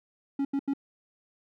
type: tone bursts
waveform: triangle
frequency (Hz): 277.2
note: C#4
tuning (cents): 0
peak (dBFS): -23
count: 3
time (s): 0.39-0.736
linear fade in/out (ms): 5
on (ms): 60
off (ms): 83
effects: none